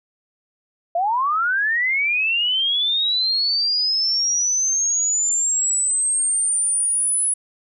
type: linear sweep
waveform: sine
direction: up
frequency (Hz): 659.3 to 10250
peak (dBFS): -17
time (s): 0.95-7.34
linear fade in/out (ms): 5
effects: none